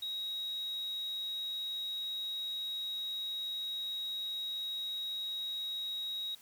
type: tone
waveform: triangle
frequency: 3801 Hz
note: A#7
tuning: 33 cents sharp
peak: -33 dBFS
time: 0.02-6.35 s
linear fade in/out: 5 ms
effects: tanh soft clip ceiling -31 dBFS + white hiss -59 dBFS RMS until 6.41 s